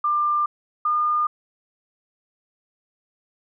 sine tone pair in turn, 1193 / 1213.2 Hz, D6 / D#6, +27 / -44 cents, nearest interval unison, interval 29 cents, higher second, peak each -18 dBFS, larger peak neither, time 0.04-0.46 / 0.85-1.27 s, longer neither, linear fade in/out 5 ms, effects none

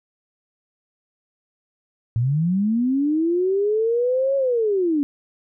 sine linear two-way sweep, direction up then down, 110 to 554.4 to 277.1 Hz, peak -17 dBFS, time 2.16-5.03 s, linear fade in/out 0 ms, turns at 4.36 s, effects none

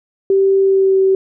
sine tone with pitch glide, 388.7 to 383.3 Hz, G4 to G4, -15 to -39 cents, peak -9 dBFS, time 0.3-1.15 s, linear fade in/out 2 ms, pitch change -24 cents, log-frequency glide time 0.6-0.98 s, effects none

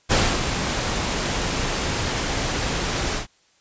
pink noise with ADSR envelope, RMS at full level -17 dBFS, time 0.09-3.27 s, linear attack 30 ms, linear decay 270 ms, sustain -7 dB, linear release 110 ms, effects white hiss -60 dBFS RMS until 3.6 s + resampled to 16000 Hz

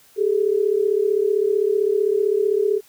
sine tone pair together, 395.1 / 430.7 Hz, G4 / A4, +14 / -37 cents, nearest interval minor second, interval 149 cents, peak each -19 dBFS, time 0.16-2.81 s, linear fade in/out 50 ms, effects white hiss -53 dBFS RMS until 2.88 s

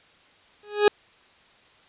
40% pulse tone with exponential growth, 415.3 Hz, G#4, in tune, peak -11 dBFS, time 0.63-0.88 s, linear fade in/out 2 ms, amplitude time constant 53 ms, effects white hiss -56 dBFS RMS until 1.88 s + resampled to 8000 Hz

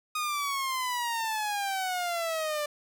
sawtooth exponential sweep, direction down, 1244.5 to 587.3 Hz, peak -25 dBFS, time 0.15-2.66 s, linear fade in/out 5 ms, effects none

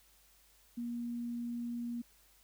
sine tone, 237.7 Hz, A#3, 34 cents sharp, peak -36 dBFS, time 0.77-2.02 s, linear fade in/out 10 ms, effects added 50 Hz sine -70 dBFS peak until 2.43 s + white hiss -66 dBFS RMS until 2.43 s

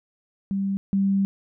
sine tone pair in turn, 196 / 196 Hz, G3 / G3, 0 / 0 cents, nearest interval unison, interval 0 cents, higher neither, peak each -22 / -18 dBFS, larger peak second, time 0.51-0.77 / 0.93-1.25 s, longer second, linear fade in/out 0 ms, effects none

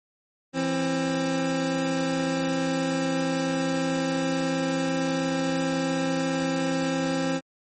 25% pulse tone pair together, 167.4 / 265.7 Hz, E3 / C4, +27 / +27 cents, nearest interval minor sixth, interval 800 cents, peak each -26 / -21 dBFS, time 0.53-7.41 s, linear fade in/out 50 ms, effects MP3 32 kbps

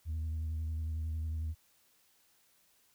sine tone with vibrato, 79.3 Hz, D#2, 33 cents sharp, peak -31 dBFS, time 0.05-1.55 s, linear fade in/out 50 ms, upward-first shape triangle, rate 11 Hz, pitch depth 35 cents each way, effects tanh soft clip ceiling -32 dBFS + white hiss -69 dBFS RMS until 2.94 s

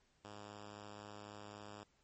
5% pulse tone, 103.83 Hz, G#2, in tune, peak -39 dBFS, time 0.24-1.84 s, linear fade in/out 10 ms, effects pink hiss -75 dBFS RMS until 2.03 s + MP3 32 kbps

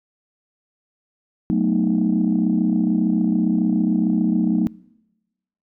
sine chord, B dominant seventh, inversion second, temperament equal, 185 / 220 / 246.9 / 311.1 Hz, F#3 / A3 / B3 / D#4, 0 / 0 / 0 / 0 cents, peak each -20 / -20 / -23 / -22 dBFS, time 1.5-4.67 s, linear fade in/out 0 ms, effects noise-tail reverb RT60 1.0 s tail -25 dB re dry + tanh soft clip ceiling -9 dBFS

